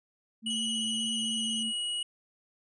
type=tone; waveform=sine; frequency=223 Hz; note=A3; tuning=23 cents sharp; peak=-35 dBFS; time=0.42-1.73 s; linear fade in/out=50 ms
type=tone with pitch glide; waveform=square; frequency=2928 to 2908 Hz; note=F#7 to F#7; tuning=-19 to -31 cents; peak=-31 dBFS; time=0.46-2.03 s; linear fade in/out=5 ms; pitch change=-12 cents; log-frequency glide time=1.11-1.58 s
type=tone with vibrato; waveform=10% pulse; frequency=3111 Hz; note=G7; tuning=14 cents flat; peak=-30 dBFS; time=0.5-1.63 s; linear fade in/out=5 ms; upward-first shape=square; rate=16 Hz; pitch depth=38 cents each way
effects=resampled to 24000 Hz